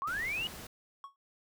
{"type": "linear sweep", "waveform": "sine", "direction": "up", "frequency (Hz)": [1046.5, 2960], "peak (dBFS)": -32, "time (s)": [0.02, 0.47], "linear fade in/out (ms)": 0}
{"type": "noise", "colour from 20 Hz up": "pink", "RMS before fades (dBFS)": -46, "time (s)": [0.07, 0.67], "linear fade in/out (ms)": 5}
{"type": "tone with exponential decay", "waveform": "triangle", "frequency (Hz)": 1107, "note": "C#6", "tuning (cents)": -3, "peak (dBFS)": -37, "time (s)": [1.04, 1.16], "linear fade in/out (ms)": 1, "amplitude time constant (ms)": 25}
{"effects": []}